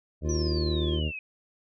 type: harmonic tone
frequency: 77.2 Hz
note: D#2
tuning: 13 cents flat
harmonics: 1 / 2 / 3 / 4 / 5 / 6 / 7 / 8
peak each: -27 / -33 / -37 / -39 / -41 / -43 / -44 / -45 dBFS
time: 0.21-1.12 s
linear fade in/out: 50 ms
type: tone with tremolo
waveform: triangle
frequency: 349.2 Hz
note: F4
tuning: in tune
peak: -26 dBFS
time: 0.24-1.01 s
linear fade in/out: 50 ms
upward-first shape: sine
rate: 19 Hz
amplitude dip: 40%
type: exponential sweep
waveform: sine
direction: down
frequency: 6000 to 2489 Hz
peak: -34 dBFS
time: 0.29-1.19 s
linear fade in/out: 2 ms
effects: none